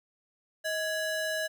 square ring-modulated tone, 1151 Hz, D6, 35 cents flat, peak -27 dBFS, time 0.64-1.48 s, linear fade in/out 20 ms, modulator 518 Hz, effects none

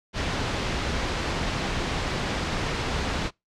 pink low-pass noise, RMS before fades -28 dBFS, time 0.13-3.31 s, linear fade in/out 50 ms, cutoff 4900 Hz, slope 12 dB/octave, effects noise-tail reverb RT60 0.2 s tail -25 dB re dry + low-pass 8000 Hz 12 dB/octave

